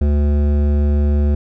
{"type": "tone with hard clipping", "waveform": "sine", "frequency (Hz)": 72.8, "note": "D2", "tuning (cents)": -15, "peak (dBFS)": -14, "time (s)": [0.01, 1.35], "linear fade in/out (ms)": 5, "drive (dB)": 13, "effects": []}